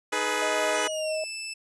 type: chord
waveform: 10% pulse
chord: G# minor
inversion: second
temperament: equal with one note detuned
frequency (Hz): 311.1 / 420.6 / 493.9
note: D#4 / G#4 / B4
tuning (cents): 0 / +22 / 0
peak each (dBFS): -25 / -20 / -20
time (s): 0.12-0.88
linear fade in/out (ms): 10
type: tone with tremolo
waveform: sine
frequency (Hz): 625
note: D#5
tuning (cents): +8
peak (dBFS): -26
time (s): 0.42-1.24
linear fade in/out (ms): 2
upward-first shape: triangle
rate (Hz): 1.8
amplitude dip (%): 50
type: tone with pitch glide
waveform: 20% pulse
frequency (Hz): 2960 to 2637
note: F#7 to E7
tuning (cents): 0 to 0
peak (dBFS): -28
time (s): 0.73-1.54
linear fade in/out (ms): 10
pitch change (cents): -200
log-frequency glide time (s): 0.85-1.18
effects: resampled to 24000 Hz